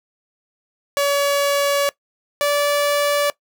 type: tone pair in turn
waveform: sawtooth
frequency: 567 / 578.9 Hz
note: C#5 / D5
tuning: +39 / -25 cents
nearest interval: unison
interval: 36 cents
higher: second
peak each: -12 dBFS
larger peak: neither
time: 0.97-1.89 / 2.41-3.3 s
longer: first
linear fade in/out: 0 ms
effects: noise-tail reverb RT60 0.1 s tail -20 dB re dry